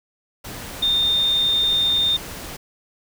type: tone in noise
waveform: sine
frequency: 3636 Hz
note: A#7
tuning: 44 cents flat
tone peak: -16 dBFS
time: 0.82-2.17 s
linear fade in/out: 10 ms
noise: pink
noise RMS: -34 dBFS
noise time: 0.44-2.57 s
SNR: +15 dB
effects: none